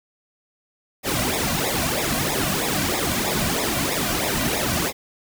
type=noise with flanger; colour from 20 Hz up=pink; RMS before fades=-23 dBFS; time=1.03-4.93 s; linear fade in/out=50 ms; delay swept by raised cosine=0.66 to 2.36 ms; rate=3.1 Hz; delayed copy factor=-0.85; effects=none